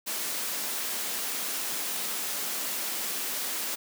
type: high-pass noise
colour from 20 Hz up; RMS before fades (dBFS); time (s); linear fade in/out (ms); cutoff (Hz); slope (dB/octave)
white; -32; 0.06-3.76; 20; 180; 48
effects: none